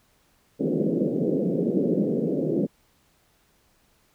pink band-pass noise, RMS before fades -24 dBFS, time 0.59-2.67 s, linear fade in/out 20 ms, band 160 to 520 Hz, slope 48 dB/octave, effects pink hiss -64 dBFS RMS until 4.14 s

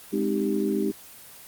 sine chord, Ab major seventh, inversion none, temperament equal, 207.7 / 261.6 / 311.1 / 392 Hz, Ab3 / C4 / Eb4 / G4, 0 / 0 / 0 / 0 cents, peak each -27 / -31 / -28 / -27 dBFS, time 0.12-0.92 s, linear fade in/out 20 ms, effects white hiss -46 dBFS RMS until 1.47 s + Opus 24 kbps

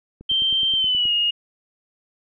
click train, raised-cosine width 3 ms, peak -27 dBFS, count 9, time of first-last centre 0.21-1.055 s, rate 9.47 Hz
sine tone with pitch glide, 3136 to 2859 Hz, G7 to F7, 0 to +40 cents, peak -17 dBFS, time 0.29-1.31 s, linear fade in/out 10 ms, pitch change -160 cents, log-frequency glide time 0.75-1.12 s
effects none

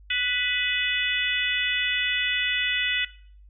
harmonic tone with a mistuned harmonic, 493.9 Hz, B4, in tune, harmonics 3 / 4 / 5 / 6 / 7, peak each -32 / -28 / -28 / -29 / -30 dBFS, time 0.1-3.05 s, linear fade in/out 5 ms, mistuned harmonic 5, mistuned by +43 cents, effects noise-tail reverb RT60 0.5 s tail -17 dB re dry + added 50 Hz sine -47 dBFS peak until 3.49 s

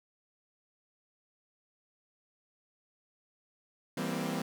sawtooth chord, C dominant seventh, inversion first, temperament equal with one note detuned, 164.81 / 196 / 236.9 / 261.6 Hz, E3 / G3 / Bb3 / C4, 0 / 0 / +28 / 0 cents, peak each -34 dBFS, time 3.97-4.42 s, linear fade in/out 5 ms, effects none

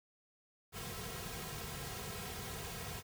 pink noise with comb filter, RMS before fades -44 dBFS, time 0.72-3.03 s, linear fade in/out 50 ms, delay 3.4 ms, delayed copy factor -1, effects none

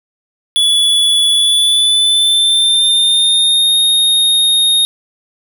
square tone with pitch glide, 3423 to 3711 Hz, A7 to A#7, -48 to -9 cents, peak -9 dBFS, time 0.56-4.85 s, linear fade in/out 0 ms, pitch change +139 cents, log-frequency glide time 1.32-3.79 s, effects none

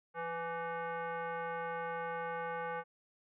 sine tone with frequency modulation, 170 Hz, F3, 46 cents flat, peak -36 dBFS, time 0.14-2.84 s, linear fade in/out 50 ms, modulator 668 Hz, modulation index 2.1, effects none

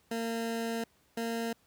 20% pulse tone pair in turn, 229 / 230 Hz, A#3 / A#3, -31 / -23 cents, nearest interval unison, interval 8 cents, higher second, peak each -27 dBFS, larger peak neither, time 0.11-0.84 / 1.17-1.53 s, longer first, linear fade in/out 5 ms, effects pink hiss -68 dBFS RMS until 1.66 s + high-pass 60 Hz 12 dB/octave

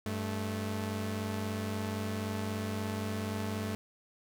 sawtooth tone pair together, 97.06 / 217.9 Hz, G2 / A3, -17 / -17 cents, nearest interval octave + major second, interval 1400 cents, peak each -32 / -32 dBFS, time 0.06-3.75 s, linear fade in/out 0 ms, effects none

